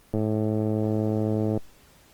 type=click train; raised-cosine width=2 ms; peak=-13 dBFS; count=156; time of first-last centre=0.14-1.575 s; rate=108 Hz; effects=pink hiss -56 dBFS RMS until 2.13 s + Opus 24 kbps